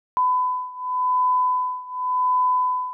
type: beating tone pair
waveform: sine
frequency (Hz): 1004 / 1004.89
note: B5 / B5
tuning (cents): +28 / +30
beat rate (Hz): 0.89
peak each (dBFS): -21 / -23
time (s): 0.17-2.93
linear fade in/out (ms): 0
effects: none

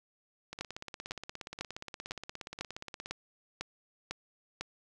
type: two click trains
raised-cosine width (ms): 0.2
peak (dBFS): -19 / -24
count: 9 / 44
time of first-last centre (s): 0.61-4.61 / 0.53-3.059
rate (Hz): 2 / 17
effects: none

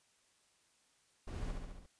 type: noise with echo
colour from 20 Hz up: brown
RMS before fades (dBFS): -42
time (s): 1.27-1.52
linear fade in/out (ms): 10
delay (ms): 69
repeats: 5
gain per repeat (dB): -3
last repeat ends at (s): 1.865
effects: white hiss -72 dBFS RMS until 1.99 s + resampled to 22050 Hz

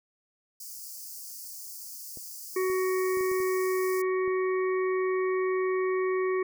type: high-pass noise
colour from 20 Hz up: white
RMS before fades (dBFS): -42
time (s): 0.6-4.02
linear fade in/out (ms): 5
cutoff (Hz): 4600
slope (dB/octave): 96
type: clicks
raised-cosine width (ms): 2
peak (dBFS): -33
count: 7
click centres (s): 2.173 / 2.7 / 3.172 / 3.209 / 3.316 / 3.403 / 4.278
type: harmonic tone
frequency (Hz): 373.2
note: F#4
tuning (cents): +15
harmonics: 1 / 3 / 5 / 6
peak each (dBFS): -25 / -35 / -39 / -41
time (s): 2.56-6.43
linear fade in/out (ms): 5
effects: none

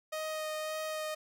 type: tone with vibrato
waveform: sawtooth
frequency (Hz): 622.3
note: D#5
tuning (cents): 0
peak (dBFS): -31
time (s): 0.12-1.15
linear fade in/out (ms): 10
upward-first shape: sine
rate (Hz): 1.8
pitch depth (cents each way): 11
effects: none

